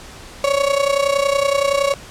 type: tone with amplitude modulation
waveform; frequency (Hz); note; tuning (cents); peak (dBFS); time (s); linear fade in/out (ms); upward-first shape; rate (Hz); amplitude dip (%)
35% pulse; 558; C#5; +11; -10; 0.44-1.94; 2; sine; 30.7; 75
effects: pink hiss -38 dBFS RMS until 2.1 s + low-pass 9000 Hz 12 dB/octave